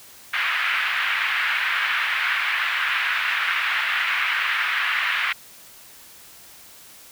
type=band-pass noise; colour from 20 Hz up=pink; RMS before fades=-23 dBFS; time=0.33-5.33 s; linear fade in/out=10 ms; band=1400 to 2700 Hz; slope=24 dB/octave; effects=white hiss -46 dBFS RMS until 7.11 s